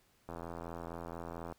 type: click train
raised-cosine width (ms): 1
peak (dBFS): -29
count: 105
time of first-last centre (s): 0.29-1.524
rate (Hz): 84.3
effects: pink hiss -70 dBFS RMS until 1.58 s